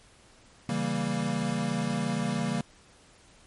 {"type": "chord", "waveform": "square", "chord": "C# diminished seventh", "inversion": "none", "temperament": "equal", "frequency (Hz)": [138.59, 164.81, 196, 233.1], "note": ["C#3", "E3", "G3", "Bb3"], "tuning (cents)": [0, 0, 0, 0], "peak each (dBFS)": [-35, -34, -33, -32], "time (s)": [0.69, 2.61], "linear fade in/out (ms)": 2, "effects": ["pink hiss -57 dBFS RMS until 3.46 s", "MP3 48 kbps"]}